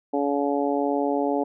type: harmonic tone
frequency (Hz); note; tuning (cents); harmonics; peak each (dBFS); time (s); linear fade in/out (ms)
142; C#3; +42; 2 / 3 / 4 / 5 / 6; -25 / -27 / -28 / -29 / -30; 0.13-1.44; 10
effects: none